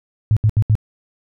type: tone bursts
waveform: sine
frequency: 107.9 Hz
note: A2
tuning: 33 cents flat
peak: -10 dBFS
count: 4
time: 0.31-0.753 s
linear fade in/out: 0 ms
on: 56 ms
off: 73 ms
effects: none